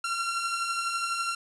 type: beating tone pair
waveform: sawtooth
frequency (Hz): 1359 / 1371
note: F6 / F6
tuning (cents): -48 / -32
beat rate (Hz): 12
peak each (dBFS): -32 / -25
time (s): 0.04-1.35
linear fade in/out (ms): 5
effects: resampled to 24000 Hz + 9-bit